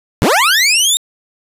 20% pulse linear sweep, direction up, 72.2 to 3729 Hz, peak -4 dBFS, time 0.22-0.97 s, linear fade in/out 0 ms, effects resampled to 32000 Hz + 7-bit

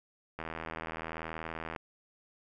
click train, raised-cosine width 0.5 ms, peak -23 dBFS, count 112, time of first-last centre 0.39-1.762 s, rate 80.9 Hz, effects none

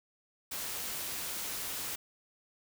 white noise, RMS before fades -38 dBFS, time 0.51-1.96 s, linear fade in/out 10 ms, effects none

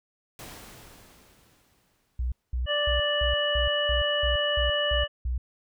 pink noise with exponential decay, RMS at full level -41 dBFS, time 0.39-2.6 s, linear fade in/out 1 ms, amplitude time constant 480 ms
sine tone bursts, 61.74 Hz, B1, in tune, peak -25 dBFS, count 10, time 2.19-5.38 s, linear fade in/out 5 ms, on 130 ms, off 210 ms
harmonic tone, 587.3 Hz, D5, in tune, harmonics 1 / 2 / 3 / 5, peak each -27 / -35 / -30 / -27 dBFS, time 2.66-5.08 s, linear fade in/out 50 ms
effects none

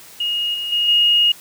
sine tone with level steps, 2865 Hz, F7, 44 cents sharp, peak -18 / -22 / -15 / -11 dBFS, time 0.2-1.32 s, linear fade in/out 5 ms, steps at 0.54 / 0.72 / 0.88 s, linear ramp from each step 5 ms, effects white hiss -42 dBFS RMS until 1.4 s + high-pass 60 Hz 12 dB/octave

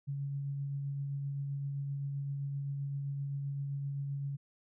sine tone with tremolo, 140 Hz, C#3, 18 cents sharp, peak -33 dBFS, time 0.07-4.37 s, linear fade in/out 20 ms, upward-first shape triangle, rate 7.7 Hz, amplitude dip 25%, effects none

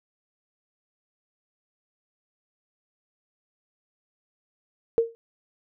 sine tone with exponential decay, 460 Hz, A#4, 23 cents flat, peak -13 dBFS, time 4.98-5.15 s, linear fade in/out 0 ms, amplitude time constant 36 ms, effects none

